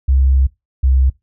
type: tone pair in turn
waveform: sine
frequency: 66.7 / 65.74 Hz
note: C2 / C2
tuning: +34 / +9 cents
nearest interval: unison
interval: 25 cents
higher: first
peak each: -8 dBFS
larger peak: neither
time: 0.08-0.47 / 0.83-1.1 s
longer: first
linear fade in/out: 10 ms
effects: noise-tail reverb RT60 0.2 s tail -22 dB re dry + tanh soft clip ceiling -4 dBFS